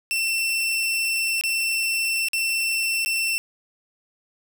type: tone with dropouts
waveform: sawtooth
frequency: 2691 Hz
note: E7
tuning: 35 cents sharp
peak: -18 dBFS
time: 0.11-3.38 s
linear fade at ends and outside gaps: 0 ms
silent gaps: 1.411-1.437 / 2.285-2.333 / 3.048-3.06 s
effects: none